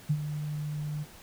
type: tone with ADSR envelope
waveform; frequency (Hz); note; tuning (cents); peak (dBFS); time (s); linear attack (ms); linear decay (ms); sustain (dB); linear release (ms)
sine; 150; D3; +37; -21; 0.09-1.05; 15; 61; -10; 28
effects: pink hiss -51 dBFS RMS until 1.22 s